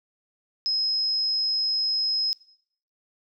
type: tone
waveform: sine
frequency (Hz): 5120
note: D#8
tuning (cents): +49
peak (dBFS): -22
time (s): 0.66-2.33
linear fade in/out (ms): 0
effects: noise-tail reverb RT60 0.7 s tail -21 dB re dry